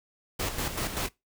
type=noise with tremolo; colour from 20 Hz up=pink; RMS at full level=-30 dBFS; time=0.39-1.09 s; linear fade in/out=10 ms; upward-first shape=square; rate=5.2 Hz; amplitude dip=55%; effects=noise-tail reverb RT60 0.2 s tail -22 dB re dry